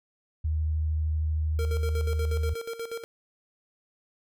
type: tone with vibrato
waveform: sine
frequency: 77.78 Hz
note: D#2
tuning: in tune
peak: -24 dBFS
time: 0.44-2.54 s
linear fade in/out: 10 ms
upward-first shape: sine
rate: 13 Hz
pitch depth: 12 cents each way
type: tone with tremolo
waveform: square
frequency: 460.6 Hz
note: A#4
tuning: 21 cents flat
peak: -32 dBFS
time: 1.59-3.04 s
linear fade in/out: 0 ms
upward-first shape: square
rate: 8.3 Hz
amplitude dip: 70%
effects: none